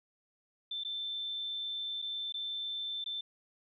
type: tone with dropouts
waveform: sine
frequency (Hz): 3546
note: A7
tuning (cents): +13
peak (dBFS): -35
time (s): 0.71-3.21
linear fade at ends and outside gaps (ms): 5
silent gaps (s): 0.837-0.848 / 2.019-2.023 / 2.324-2.341 / 3.042-3.06
effects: none